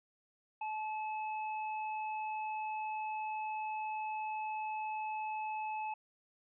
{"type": "tone with hard clipping", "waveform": "triangle", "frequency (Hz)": 863, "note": "A5", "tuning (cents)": -34, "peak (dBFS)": -38, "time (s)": [0.61, 5.94], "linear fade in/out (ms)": 5, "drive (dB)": 18, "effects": ["resampled to 8000 Hz"]}